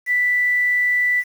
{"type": "tone with quantisation", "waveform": "sine", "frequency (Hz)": 1975.5, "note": "B6", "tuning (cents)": 0, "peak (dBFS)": -15, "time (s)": [0.06, 1.24], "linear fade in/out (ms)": 50, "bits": 7, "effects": []}